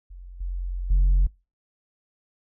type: tone with level steps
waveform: sine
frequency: 44.63 Hz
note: F1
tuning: 38 cents sharp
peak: -38 / -26 / -13 dBFS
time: 0.1-1.27 s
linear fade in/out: 10 ms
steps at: 0.4 / 0.9 s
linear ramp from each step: 10 ms
effects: noise-tail reverb RT60 0.3 s tail -26 dB re dry + tanh soft clip ceiling -14 dBFS